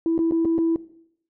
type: tone with dropouts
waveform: sine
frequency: 329.6 Hz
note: E4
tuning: in tune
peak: -17 dBFS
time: 0.06-0.76 s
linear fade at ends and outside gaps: 1 ms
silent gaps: 0.179-0.19 / 0.311-0.321 / 0.449-0.454 / 0.581-0.587 s
effects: noise-tail reverb RT60 0.7 s tail -18 dB re dry + tanh soft clip ceiling -14 dBFS